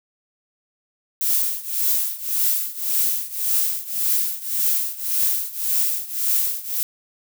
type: noise with tremolo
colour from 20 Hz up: violet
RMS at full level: -18 dBFS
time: 1.21-6.83 s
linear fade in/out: 0 ms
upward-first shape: triangle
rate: 1.8 Hz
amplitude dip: 90%
effects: none